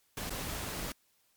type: noise with dropouts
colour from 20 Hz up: pink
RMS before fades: -38 dBFS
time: 0.17-0.92 s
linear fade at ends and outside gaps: 2 ms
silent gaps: 0.296-0.305 s
effects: white hiss -71 dBFS RMS until 1.36 s + MP3 96 kbps